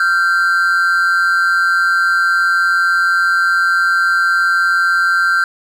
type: tone pair together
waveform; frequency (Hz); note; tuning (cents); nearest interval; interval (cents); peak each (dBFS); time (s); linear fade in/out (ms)
triangle; 1381.5 / 1561; F6 / G6; -19 / -8; major second; 211; -12; 0-5.44; 2
effects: none